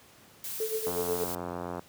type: noise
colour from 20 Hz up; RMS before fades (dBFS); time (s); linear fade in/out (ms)
blue; -37; 0.44-1.35; 2
type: tone with tremolo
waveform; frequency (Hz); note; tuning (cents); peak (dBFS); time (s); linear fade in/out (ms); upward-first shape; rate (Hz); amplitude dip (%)
sine; 440; A4; 0; -27; 0.6-1.24; 2; sine; 8.2; 80
type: click train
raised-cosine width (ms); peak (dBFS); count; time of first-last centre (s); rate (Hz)
1; -21; 82; 0.87-1.794; 87.7
effects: pink hiss -56 dBFS RMS until 1.88 s + high-pass 100 Hz 12 dB/octave